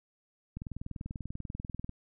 click train, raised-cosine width 5 ms, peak -26 dBFS, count 28, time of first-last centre 0.57-1.894 s, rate 20.4 Hz, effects none

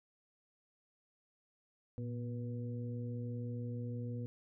harmonic tone with a mistuned harmonic, 121.4 Hz, B2, 29 cents flat, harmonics 1 / 2 / 3 / 4, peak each -39 / -44 / -57 / -49 dBFS, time 1.98-4.26 s, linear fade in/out 0 ms, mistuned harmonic 1, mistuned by -71 cents, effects none

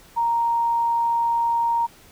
sine tone, 932.3 Hz, A#5, in tune, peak -18 dBFS, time 0.16-1.87 s, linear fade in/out 20 ms, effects pink hiss -50 dBFS RMS until 2.11 s

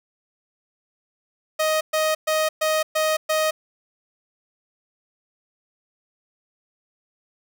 sawtooth tone bursts, 625 Hz, D#5, 8 cents sharp, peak -15 dBFS, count 6, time 1.59-3.51 s, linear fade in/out 10 ms, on 220 ms, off 120 ms, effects none

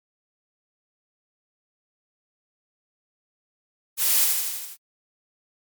blue noise with echo, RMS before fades -21 dBFS, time 3.97-4.28 s, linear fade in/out 50 ms, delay 82 ms, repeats 6, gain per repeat -3 dB, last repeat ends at 4.772 s, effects MP3 96 kbps

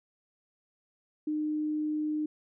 sine tone, 304.5 Hz, D#4, 37 cents flat, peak -28 dBFS, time 1.27-2.26 s, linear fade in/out 5 ms, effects none

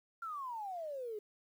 sine exponential sweep, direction down, 1396.9 to 408.7 Hz, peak -39 dBFS, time 0.22-1.19 s, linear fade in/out 5 ms, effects 11-bit

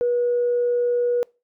sine tone, 484.2 Hz, B4, 34 cents flat, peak -17 dBFS, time 0.01-1.23 s, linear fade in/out 0 ms, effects noise-tail reverb RT60 0.3 s tail -26 dB re dry + tanh soft clip ceiling -13 dBFS

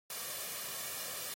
white noise with comb filter, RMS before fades -41 dBFS, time 0.1-1.34 s, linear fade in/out 2 ms, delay 1.7 ms, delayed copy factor +0.55, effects high-pass 150 Hz 12 dB/octave + AAC 48 kbps

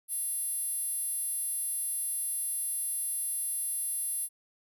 10% pulse tone with high-pass filter, 690 Hz, F5, 21 cents flat, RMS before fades -33 dBFS, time 0.08-4.29 s, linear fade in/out 50 ms, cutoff 11000 Hz, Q 8.1, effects none

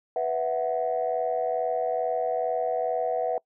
sine chord, B suspended fourth, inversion none, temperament just, 493.9 / 658.5 / 740.8 Hz, B4 / E5 / F#5, 0 / -2 / +2 cents, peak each -28 / -27 / -28 dBFS, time 0.16-3.38 s, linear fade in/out 2 ms, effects noise-tail reverb RT60 0.1 s tail -25 dB re dry + tanh soft clip ceiling -16 dBFS

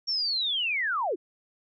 sine linear sweep, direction down, 5570 to 293.7 Hz, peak -25 dBFS, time 0.07-1.16 s, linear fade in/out 20 ms, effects none

